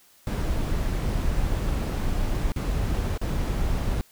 brown noise with dropouts, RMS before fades -25 dBFS, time 0.27-4.01 s, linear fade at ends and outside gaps 0 ms, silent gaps 2.519-2.561 / 3.176-3.215 s, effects white hiss -57 dBFS RMS until 4.11 s

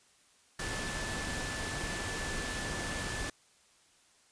sine tone in noise, 1746 Hz, A6, 14 cents flat, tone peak -41 dBFS, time 0.59-3.3 s, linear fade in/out 5 ms, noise pink, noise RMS -37 dBFS, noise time 0.59-3.3 s, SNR -7 dB, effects white hiss -65 dBFS RMS until 4.31 s + resampled to 22050 Hz

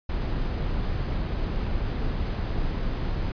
brown noise, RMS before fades -27 dBFS, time 0.09-3.32 s, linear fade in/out 5 ms, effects resampled to 11025 Hz

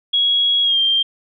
sine tone with pitch glide, 3322 to 3177 Hz, G#7 to G7, 0 to +23 cents, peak -13 dBFS, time 0.13-1.03 s, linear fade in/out 10 ms, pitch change -77 cents, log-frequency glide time 0.63-0.79 s, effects none

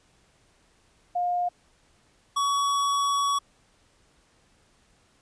sine / square tone pair in turn, 710 / 1127.1 Hz, F5 / C#6, +28 / +28 cents, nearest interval minor sixth, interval 800 cents, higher second, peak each -23 dBFS, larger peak neither, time 1.15-1.49 / 2.36-3.39 s, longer second, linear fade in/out 10 ms, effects pink hiss -63 dBFS RMS until 5.21 s + resampled to 22050 Hz

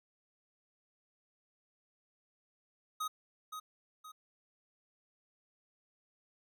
square tone with echo, 1256 Hz, D#6, 16 cents sharp, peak -35 dBFS, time 3-3.08 s, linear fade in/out 10 ms, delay 520 ms, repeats 2, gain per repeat -7 dB, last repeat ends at 4.12 s, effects none

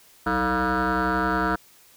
sine tone with frequency modulation, 833 Hz, G#5, 5 cents sharp, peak -18 dBFS, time 0.26-1.56 s, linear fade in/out 10 ms, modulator 129 Hz, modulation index 5.5, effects tanh soft clip ceiling -19 dBFS + white hiss -54 dBFS RMS until 1.96 s

